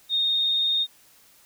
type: tone with vibrato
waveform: sine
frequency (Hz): 3688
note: A#7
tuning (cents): -19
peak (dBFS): -20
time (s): 0.09-0.87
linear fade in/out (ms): 50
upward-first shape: square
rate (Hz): 19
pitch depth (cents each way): 10
effects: white hiss -56 dBFS RMS until 1.45 s